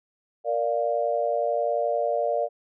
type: chord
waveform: sine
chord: Bb major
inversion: none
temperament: equal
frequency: 466.2 / 587.3 / 698.5 Hz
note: Bb4 / D5 / F5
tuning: 0 / 0 / 0 cents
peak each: -28 / -25 / -27 dBFS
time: 0.44-2.49 s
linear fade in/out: 50 ms
effects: none